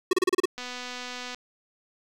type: tone bursts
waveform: square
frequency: 369.3 Hz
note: F#4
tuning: 3 cents flat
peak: -19 dBFS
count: 7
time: 0.11-0.456 s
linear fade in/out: 5 ms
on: 22 ms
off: 32 ms
type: click train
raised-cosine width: 0.2 ms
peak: -20 dBFS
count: 191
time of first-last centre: 0.58-1.346 s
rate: 248 Hz
effects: low-pass 10000 Hz 12 dB/octave + 9-bit